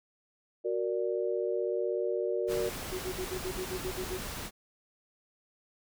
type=chord; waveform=sine; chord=Gb augmented; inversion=none; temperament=equal; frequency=370 / 466.2 / 587.3 Hz; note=Gb4 / Bb4 / D5; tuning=0 / 0 / 0 cents; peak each=-32 / -32 / -35 dBFS; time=0.64-2.7 s; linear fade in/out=20 ms
type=noise; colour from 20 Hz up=pink; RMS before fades=-39 dBFS; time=2.47-4.51 s; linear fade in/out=50 ms
type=tone bursts; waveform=sine; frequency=370 Hz; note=F#4; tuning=in tune; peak=-33 dBFS; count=10; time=2.91-4.182 s; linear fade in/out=20 ms; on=84 ms; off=48 ms
effects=none